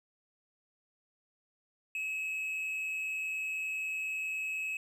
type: tone with amplitude modulation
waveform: triangle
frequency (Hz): 2573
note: E7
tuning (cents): -43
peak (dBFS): -30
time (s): 1.95-4.77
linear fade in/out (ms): 2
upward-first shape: sine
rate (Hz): 170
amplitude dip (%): 35
effects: none